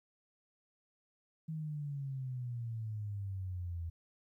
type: exponential sweep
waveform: sine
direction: down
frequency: 160.8 to 82.41 Hz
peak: -37 dBFS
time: 1.48-3.9 s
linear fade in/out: 10 ms
effects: 13-bit